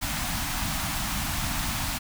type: band-stop noise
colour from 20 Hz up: pink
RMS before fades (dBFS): -29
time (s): 0.01-1.99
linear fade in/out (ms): 20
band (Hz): 290 to 670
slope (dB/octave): 48
effects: none